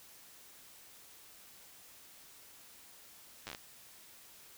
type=slowing click train; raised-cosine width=0.2 ms; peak=-25 dBFS; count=7; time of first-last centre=3.47-3.549 s; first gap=9 ms; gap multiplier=1.15; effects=white hiss -57 dBFS RMS until 4.57 s